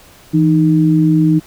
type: tone pair together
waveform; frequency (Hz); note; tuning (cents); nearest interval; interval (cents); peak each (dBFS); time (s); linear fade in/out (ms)
sine; 163.8 / 309.2; E3 / D#4; -11 / -11; major seventh; 1100; -11; 0.33-1.4; 20
effects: pink hiss -43 dBFS RMS until 1.46 s